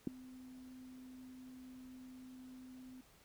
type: tone with ADSR envelope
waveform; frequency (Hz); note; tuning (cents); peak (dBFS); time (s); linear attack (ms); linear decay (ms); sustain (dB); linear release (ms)
sine; 256.1; C4; -37; -27; 0.07-3.01; 3; 6; -24; 4
effects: pink hiss -66 dBFS RMS until 3.24 s